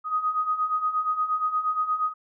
sine beating tone pair, 1244.5 / 1253 Hz, D#6 / D#6, 0 / +12 cents, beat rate 8.5 Hz, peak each -29 / -24 dBFS, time 0.04-2.14 s, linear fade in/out 50 ms, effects none

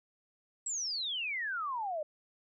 sine exponential sweep, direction down, 7902 to 585 Hz, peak -33 dBFS, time 0.66-2.03 s, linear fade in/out 5 ms, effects none

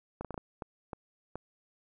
clicks, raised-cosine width 1 ms, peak -24 dBFS, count 8, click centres 0.21 / 0.247 / 0.307 / 0.343 / 0.378 / 0.622 / 0.932 / 1.356 s, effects none

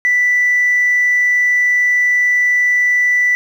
sine tone, 1975.5 Hz, B6, in tune, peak -9 dBFS, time 0.05-3.35 s, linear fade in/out 0 ms, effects tanh soft clip ceiling -7 dBFS + 7-bit

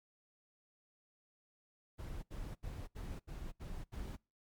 brown noise bursts, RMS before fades -44 dBFS, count 7, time 1.98-4.168 s, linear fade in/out 20 ms, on 250 ms, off 73 ms, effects noise-tail reverb RT60 0.3 s tail -26 dB re dry + MP3 96 kbps

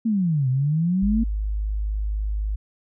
sine exponential two-way sweep, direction down then up, 233.1 to 126 to 233.1 Hz, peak -18 dBFS, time 0.05-1.24 s, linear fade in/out 10 ms, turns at 0.49 s
sine tone, 51.91 Hz, G#1, in tune, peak -22 dBFS, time 1.02-2.56 s, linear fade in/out 10 ms
effects none

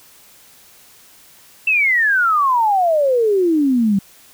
sine exponential sweep, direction down, 2692 to 190.3 Hz, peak -12 dBFS, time 1.67-3.99 s, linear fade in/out 5 ms, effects white hiss -47 dBFS RMS until 4.33 s

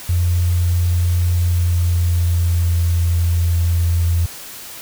triangle tone with pitch glide, 87.31 to 84.97 Hz, F2 to F2, 0 to -47 cents, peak -9 dBFS, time 0.09-4.26 s, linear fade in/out 5 ms, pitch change -47 cents, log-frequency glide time 1.33-3.12 s, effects tanh soft clip ceiling -11 dBFS + white hiss -34 dBFS RMS until 4.81 s

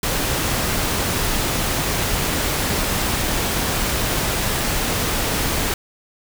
pink noise, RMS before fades -21 dBFS, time 0.03-5.74 s, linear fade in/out 2 ms, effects none

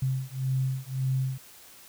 sine beating tone pair, 130.81 / 132.61 Hz, C3 / C3, 0 / +24 cents, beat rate 1.8 Hz, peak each -29 dBFS, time 0.02-1.38 s, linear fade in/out 5 ms, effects white hiss -51 dBFS RMS until 1.88 s

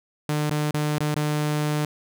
sawtooth tone with dropouts, 150 Hz, D3, 37 cents sharp, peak -18 dBFS, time 0.29-1.85 s, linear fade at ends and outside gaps 2 ms, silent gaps 0.497-0.508 / 0.71-0.742 / 0.983-1.005 / 1.143-1.16 s, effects none

